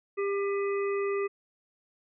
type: harmonic tone with a mistuned harmonic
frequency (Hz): 398.8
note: G4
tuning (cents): +30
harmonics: 1 / 3 / 5 / 6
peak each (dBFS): -27 / -37 / -41 / -43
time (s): 0.17-1.28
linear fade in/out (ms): 20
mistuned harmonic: 6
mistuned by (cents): +92
effects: none